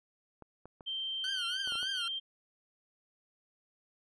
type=clicks; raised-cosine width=1 ms; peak=-35 dBFS; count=7; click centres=0.423 / 0.656 / 0.808 / 1.675 / 1.722 / 1.755 / 1.829 s
type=tone with pitch glide; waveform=sine; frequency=3136 to 3161 Hz; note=G7 to G7; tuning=0 to +14 cents; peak=-34 dBFS; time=0.86-2.2 s; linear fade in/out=20 ms; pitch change=+14 cents; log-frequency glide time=1.62-1.82 s
type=tone with vibrato; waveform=20% pulse; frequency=1480 Hz; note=F#6; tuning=in tune; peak=-32 dBFS; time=1.24-2.08 s; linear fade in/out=2 ms; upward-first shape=triangle; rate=3.4 Hz; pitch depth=150 cents each way
effects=resampled to 22050 Hz